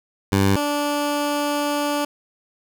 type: tone pair in turn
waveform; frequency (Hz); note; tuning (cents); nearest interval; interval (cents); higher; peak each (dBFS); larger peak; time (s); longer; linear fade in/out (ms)
15% pulse; 98 / 291.3; G2 / D4; 0 / -14; octave + perfect fifth; 1886; second; -9 / -14; first; 0.32-0.56 / 0.56-2.05; second; 5
effects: none